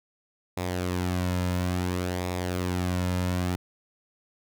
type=tone with flanger; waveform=sawtooth; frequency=90.1 Hz; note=F#2; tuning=45 cents flat; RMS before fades=-28 dBFS; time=0.57-3.56 s; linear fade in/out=5 ms; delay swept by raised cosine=0.66 to 2.66 ms; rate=0.58 Hz; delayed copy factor=-0.5; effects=none